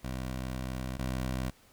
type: tone pair in turn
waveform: 15% pulse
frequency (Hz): 64 / 64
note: C2 / C2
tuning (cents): -38 / -38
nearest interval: unison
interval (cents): 0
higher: neither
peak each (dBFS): -28 / -25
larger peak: second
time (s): 0.03-0.98 / 0.98-1.51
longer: first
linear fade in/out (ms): 20
effects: pink hiss -61 dBFS RMS until 1.72 s